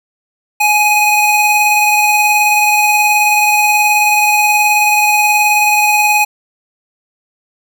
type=tone pair together; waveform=square; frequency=839.9 / 2501 Hz; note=G#5 / D#7; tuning=+19 / +8 cents; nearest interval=octave + perfect fifth; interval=1889 cents; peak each=-12 dBFS; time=0.6-6.25 s; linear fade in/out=10 ms; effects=none